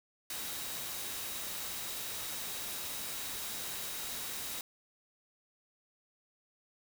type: tone in noise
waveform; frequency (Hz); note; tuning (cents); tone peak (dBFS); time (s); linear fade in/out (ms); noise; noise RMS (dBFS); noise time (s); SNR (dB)
sine; 3824; A#7; +43; -50; 0.3-4.61; 2; white; -40; 0.3-4.61; -13
effects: none